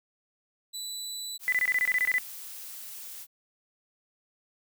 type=tone; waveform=25% pulse; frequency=3967 Hz; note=B7; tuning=7 cents sharp; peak=-31 dBFS; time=0.73-1.38 s; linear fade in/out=20 ms
type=noise; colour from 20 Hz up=blue; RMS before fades=-42 dBFS; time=1.39-3.27 s; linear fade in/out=50 ms
type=tone bursts; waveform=sine; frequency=2000 Hz; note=B6; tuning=21 cents sharp; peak=-22 dBFS; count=11; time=1.48-2.183 s; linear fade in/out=0 ms; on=43 ms; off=23 ms
effects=none